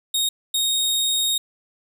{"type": "tone bursts at uneven times", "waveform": "sawtooth", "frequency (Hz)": 3729, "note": "A#7", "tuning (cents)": 0, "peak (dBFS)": -16, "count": 2, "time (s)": [[0.14, 0.29], [0.54, 1.38]], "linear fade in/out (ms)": 5, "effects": []}